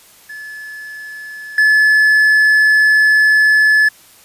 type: tone with level steps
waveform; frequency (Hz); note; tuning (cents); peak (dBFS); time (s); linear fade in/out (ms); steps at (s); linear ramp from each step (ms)
triangle; 1723; A6; -37; -26 / -6; 0.29-3.89; 10; 1.58; 2
effects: white hiss -45 dBFS RMS until 4.24 s + resampled to 32000 Hz